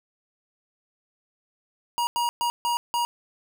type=tone bursts at uneven times; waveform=square; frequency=952 Hz; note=A#5; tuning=36 cents sharp; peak=-23 dBFS; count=5; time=1.98-2.07 / 2.16-2.29 / 2.41-2.5 / 2.65-2.77 / 2.94-3.05 s; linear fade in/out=0 ms; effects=none